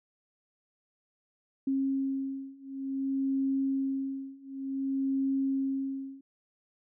sine beating tone pair, 269.9 / 270.45 Hz, C#4 / C#4, -46 / -43 cents, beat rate 0.55 Hz, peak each -32 / -31 dBFS, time 1.67-6.21 s, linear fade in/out 5 ms, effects none

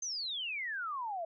sine exponential sweep, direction down, 6400 to 641 Hz, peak -35 dBFS, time 0.02-1.25 s, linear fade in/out 5 ms, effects none

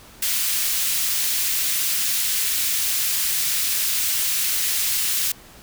white high-pass noise, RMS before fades -22 dBFS, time 0.22-5.32 s, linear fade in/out 5 ms, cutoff 2100 Hz, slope 12 dB/octave, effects pink hiss -46 dBFS RMS until 5.62 s

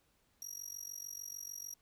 35% pulse tone with amplitude modulation, 5700 Hz, F8, 34 cents sharp, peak -37 dBFS, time 0.42-1.74 s, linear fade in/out 0 ms, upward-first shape sine, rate 46.7 Hz, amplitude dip 95%, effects pink hiss -74 dBFS RMS until 1.81 s

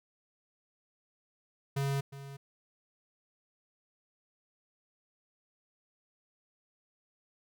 square tone with echo, 138.59 Hz, C#3, in tune, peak -30 dBFS, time 1.76-2.01 s, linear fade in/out 10 ms, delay 360 ms, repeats 1, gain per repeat -14 dB, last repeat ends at 2.37 s, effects none

